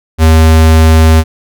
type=tone; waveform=square; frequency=80 Hz; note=D#2; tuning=49 cents sharp; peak=-3 dBFS; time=0.18-1.24 s; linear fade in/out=50 ms; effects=none